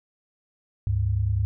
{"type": "tone pair together", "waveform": "sine", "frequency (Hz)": [71.8, 101.54], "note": ["D2", "G#2"], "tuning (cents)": [-39, -39], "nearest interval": "tritone", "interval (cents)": 600, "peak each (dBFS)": [-26, -22], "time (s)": [0.87, 1.45], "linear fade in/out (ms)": 0, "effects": []}